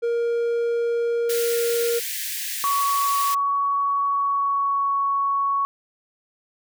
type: tone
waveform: triangle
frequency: 469.4 Hz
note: A#4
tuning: 12 cents sharp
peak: -18 dBFS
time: 0.02-2 s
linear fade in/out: 20 ms
type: high-pass noise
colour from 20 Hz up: white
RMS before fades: -29 dBFS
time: 1.29-3.35 s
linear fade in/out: 10 ms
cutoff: 1600 Hz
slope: 96 dB/octave
type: tone with pitch glide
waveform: sine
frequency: 1122 to 1113 Hz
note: C#6 to C#6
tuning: +21 to +7 cents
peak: -19 dBFS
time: 2.64-5.65 s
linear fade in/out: 0 ms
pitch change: -14 cents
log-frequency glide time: 4.06-5.02 s
effects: none